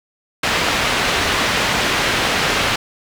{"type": "low-pass noise", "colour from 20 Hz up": "white", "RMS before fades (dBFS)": -18, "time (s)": [0.43, 2.76], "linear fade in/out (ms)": 5, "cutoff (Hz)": 3000, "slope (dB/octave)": 12, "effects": []}